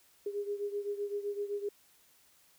sine beating tone pair, 406 / 413.8 Hz, G#4 / G#4, -39 / -6 cents, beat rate 7.8 Hz, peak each -35 / -39 dBFS, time 0.26-1.69 s, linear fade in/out 5 ms, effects white hiss -65 dBFS RMS until 2.58 s

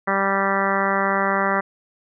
harmonic tone, 195.8 Hz, G3, 2 cents flat, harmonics 1 / 2 / 3 / 4 / 5 / 6 / 7 / 8 / 9 / 10, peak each -27 / -28 / -26 / -27 / -27 / -25 / -27 / -29 / -29 / -28 dBFS, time 0.07-1.61 s, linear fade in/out 10 ms, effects none

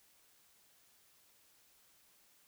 silence, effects white hiss -68 dBFS RMS until 2.47 s

